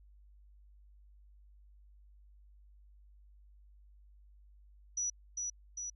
sine tone with echo, 5880 Hz, F#8, 12 cents flat, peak -32 dBFS, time 4.97-5.1 s, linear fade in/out 5 ms, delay 400 ms, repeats 2, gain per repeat -3 dB, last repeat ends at 5.9 s, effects added 50 Hz sine -57 dBFS peak until 5.95 s

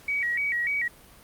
sine tone with vibrato, 2079 Hz, C7, 12 cents flat, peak -24 dBFS, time 0.08-0.88 s, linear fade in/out 5 ms, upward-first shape square, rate 3.4 Hz, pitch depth 150 cents each way, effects pink hiss -52 dBFS RMS until 1.23 s + Opus 48 kbps

